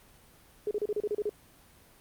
sine tone bursts, 418 Hz, G#4, 11 cents sharp, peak -27 dBFS, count 9, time 0.67-1.294 s, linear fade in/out 2 ms, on 40 ms, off 33 ms, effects pink hiss -58 dBFS RMS until 2 s + Opus 32 kbps

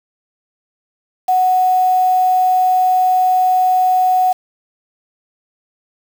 sine tone with quantisation, 740 Hz, F#5, in tune, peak -10 dBFS, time 1.28-4.33 s, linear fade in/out 10 ms, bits 5, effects none

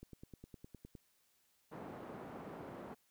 click train, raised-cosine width 3 ms, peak -38 dBFS, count 10, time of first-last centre 0.03-0.952 s, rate 9.76 Hz
pink band-pass noise, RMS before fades -49 dBFS, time 1.71-2.95 s, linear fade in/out 20 ms, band 180 to 1000 Hz, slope 12 dB/octave
effects white hiss -75 dBFS RMS until 3.1 s

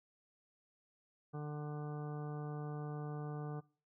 harmonic tone, 148.9 Hz, D3, 24 cents sharp, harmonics 1 / 2 / 3 / 4 / 5 / 6 / 7 / 8 / 10, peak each -41 / -50 / -48 / -59 / -52 / -61 / -61 / -55 / -62 dBFS, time 1.33-3.61 s, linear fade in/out 20 ms, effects noise-tail reverb RT60 0.4 s tail -22 dB re dry

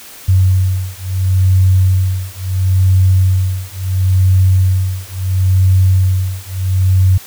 sine beating tone pair, 93.3 / 94.03 Hz, F#2 / F#2, +15 / +28 cents, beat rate 0.73 Hz, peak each -12 dBFS, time 0.28-7.18 s, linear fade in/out 10 ms, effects white hiss -35 dBFS RMS until 7.26 s

